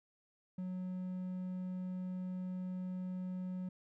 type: tone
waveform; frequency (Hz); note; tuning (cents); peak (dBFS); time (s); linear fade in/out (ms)
triangle; 183.6; F#3; -13; -36; 0.58-3.69; 5
effects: none